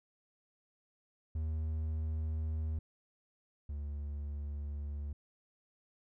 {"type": "tone pair in turn", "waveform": "triangle", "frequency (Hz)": [78.6, 72.58], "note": ["D#2", "D2"], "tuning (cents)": [18, -20], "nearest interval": "minor second", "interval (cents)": 138, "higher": "first", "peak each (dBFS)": [-31, -35], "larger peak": "first", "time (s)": [[1.35, 2.79], [3.69, 5.13]], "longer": "neither", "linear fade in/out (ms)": 5, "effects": []}